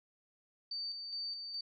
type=tone with tremolo; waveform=sine; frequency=4595 Hz; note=D8; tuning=39 cents flat; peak=-37 dBFS; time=0.71-1.61 s; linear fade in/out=5 ms; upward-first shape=square; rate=2.4 Hz; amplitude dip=40%; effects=none